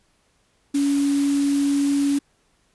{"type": "tone in noise", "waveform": "sine", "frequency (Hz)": 282, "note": "C#4", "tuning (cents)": 30, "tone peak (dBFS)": -17, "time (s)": [0.74, 2.19], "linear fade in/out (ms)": 10, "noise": "white", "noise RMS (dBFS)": -34, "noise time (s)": [0.74, 2.19], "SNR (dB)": 14, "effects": ["pink hiss -64 dBFS RMS until 2.74 s", "resampled to 24000 Hz"]}